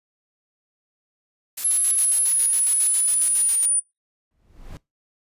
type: noise with tremolo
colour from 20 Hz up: blue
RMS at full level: -28 dBFS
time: 1.57-3.66 s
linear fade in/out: 10 ms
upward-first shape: square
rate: 7.3 Hz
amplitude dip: 65%
type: exponential sweep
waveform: sine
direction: down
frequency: 11040 to 9397 Hz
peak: -17 dBFS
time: 1.64-3.8 s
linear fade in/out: 10 ms
type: noise with exponential growth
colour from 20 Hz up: brown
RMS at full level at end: -31 dBFS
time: 4.31-4.77 s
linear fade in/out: 1 ms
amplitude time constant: 100 ms
effects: noise-tail reverb RT60 0.2 s tail -21 dB re dry + resampled to 32000 Hz